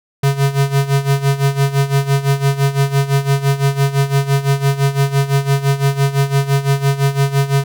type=tone with tremolo; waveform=square; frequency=138.59 Hz; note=C#3; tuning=in tune; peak=-10 dBFS; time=0.23-7.64 s; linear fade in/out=5 ms; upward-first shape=sine; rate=5.9 Hz; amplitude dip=80%; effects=none